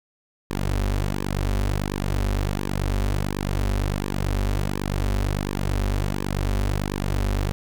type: tone with flanger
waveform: sawtooth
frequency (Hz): 49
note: G1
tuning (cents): 0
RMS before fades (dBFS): -24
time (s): 0.5-7.52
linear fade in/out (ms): 0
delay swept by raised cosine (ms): 1.4 to 6.6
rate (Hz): 1.4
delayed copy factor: -0.9
effects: none